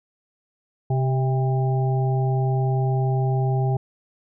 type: harmonic tone with a mistuned harmonic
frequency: 130.5 Hz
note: C3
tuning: 4 cents flat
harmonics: 1 / 3 / 5 / 6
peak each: -19 / -29 / -34 / -30 dBFS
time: 0.9-3.77 s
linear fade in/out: 5 ms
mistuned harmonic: 6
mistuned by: +37 cents
effects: none